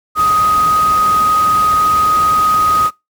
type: tone in noise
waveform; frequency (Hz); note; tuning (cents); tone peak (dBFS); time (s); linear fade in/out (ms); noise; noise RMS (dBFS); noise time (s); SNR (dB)
sine; 1251; D#6; +9; -9; 0.15-2.91; 50; pink; -25; 0.15-2.91; +13
effects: noise-tail reverb RT60 0.2 s tail -22 dB re dry + high-pass 60 Hz 12 dB/octave